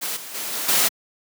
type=noise with level steps; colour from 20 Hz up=white; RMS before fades=-27 / -36 / -29 / -27 / -18 dBFS; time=0.01-0.89 s; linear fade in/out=20 ms; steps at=0.16 / 0.34 / 0.52 / 0.68 s; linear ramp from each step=10 ms; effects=high-pass 200 Hz 12 dB/octave